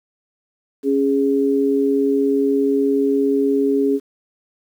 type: tone pair together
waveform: sine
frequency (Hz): 276.1 / 413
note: C#4 / G#4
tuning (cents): -7 / -10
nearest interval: perfect fifth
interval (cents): 697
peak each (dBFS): -17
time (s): 0.83-4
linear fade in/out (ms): 50
effects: 8-bit